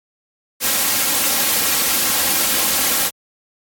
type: noise with comb filter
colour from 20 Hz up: white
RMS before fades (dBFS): -17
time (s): 0.6-3.11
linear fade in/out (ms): 50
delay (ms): 3.7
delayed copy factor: +0.55
effects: high-pass 80 Hz 12 dB/octave + AAC 64 kbps